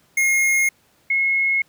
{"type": "tone pair in turn", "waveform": ["square", "sine"], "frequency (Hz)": [2147, 2171], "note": ["C7", "C#7"], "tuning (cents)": [44, -37], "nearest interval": "unison", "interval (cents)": 19, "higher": "second", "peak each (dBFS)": -16, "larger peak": "neither", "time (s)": [[0.17, 0.69], [1.1, 1.62]], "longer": "neither", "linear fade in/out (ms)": 5, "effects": ["pink hiss -59 dBFS RMS until 1.68 s", "high-pass 80 Hz 12 dB/octave"]}